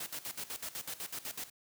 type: noise with tremolo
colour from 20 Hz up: white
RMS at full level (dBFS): -40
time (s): 0-1.5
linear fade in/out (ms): 5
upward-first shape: square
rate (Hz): 8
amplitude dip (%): 80
effects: high-pass 80 Hz 12 dB/octave